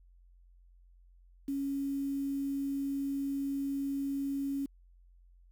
sine tone with quantisation, 277.2 Hz, C#4, in tune, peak -31 dBFS, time 1.48-4.66 s, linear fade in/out 5 ms, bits 9, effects added 44 Hz sine -57 dBFS peak until 5.51 s

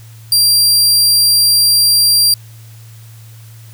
sawtooth tone, 4740 Hz, D8, 15 cents sharp, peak -5 dBFS, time 0.32-2.34 s, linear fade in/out 2 ms, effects added 112 Hz sine -34 dBFS peak until 3.73 s + white hiss -45 dBFS RMS until 3.73 s

